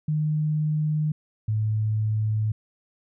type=tone pair in turn; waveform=sine; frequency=152.9 / 108.12 Hz; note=D#3 / A2; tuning=-30 / -30 cents; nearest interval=tritone; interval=600 cents; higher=first; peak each=-21 dBFS; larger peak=neither; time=0.08-1.12 / 1.48-2.52 s; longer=neither; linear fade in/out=5 ms; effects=none